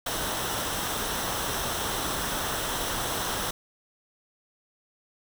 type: noise with comb filter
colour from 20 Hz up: pink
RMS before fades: -30 dBFS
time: 0.06-3.51 s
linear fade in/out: 5 ms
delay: 0.43 ms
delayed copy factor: -0.5
effects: none